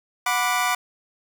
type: chord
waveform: 25% pulse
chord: B minor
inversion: second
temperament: equal with one note detuned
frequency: 731.9 / 987.8 / 1174.7 Hz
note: F#5 / B5 / D6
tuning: -19 / 0 / 0 cents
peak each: -21 dBFS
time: 0.26-0.75 s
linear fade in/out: 5 ms
effects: none